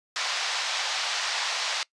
white band-pass noise, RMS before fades -29 dBFS, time 0.16-1.83 s, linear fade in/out 0 ms, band 670 to 5400 Hz, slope 24 dB/octave, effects noise-tail reverb RT60 0.1 s tail -22 dB re dry + resampled to 22050 Hz

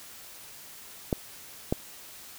clicks, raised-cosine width 2 ms, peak -11 dBFS, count 2, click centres 1.128 / 1.725 s, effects white hiss -47 dBFS RMS until 2.38 s

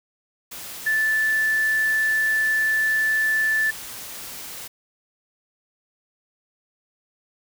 sine tone in noise, 1753 Hz, A6, 7 cents flat, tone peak -18 dBFS, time 0.86-3.71 s, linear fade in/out 10 ms, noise white, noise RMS -36 dBFS, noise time 0.51-4.68 s, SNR +15 dB, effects none

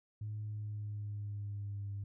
sine tone with pitch glide, 106.3 to 100.33 Hz, G#2 to G2, +41 to +41 cents, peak -37 dBFS, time 0.21-2.04 s, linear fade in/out 5 ms, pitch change -100 cents, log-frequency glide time 0.43-1.93 s, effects tanh soft clip ceiling -34 dBFS

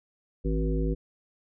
harmonic tone with a mistuned harmonic, 53.3 Hz, G#1, 46 cents sharp, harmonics 1 / 3 / 5 / 7 / 9, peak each -26 / -31 / -33 / -34 / -36 dBFS, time 0.44-0.95 s, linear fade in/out 20 ms, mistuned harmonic 3, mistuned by +23 cents, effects none

